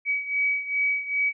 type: beating tone pair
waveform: sine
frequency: 2272 / 2274.5 Hz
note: C#7 / C#7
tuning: +42 / +44 cents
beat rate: 2.5 Hz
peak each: -24 / -28 dBFS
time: 0.05-1.33 s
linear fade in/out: 50 ms
effects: none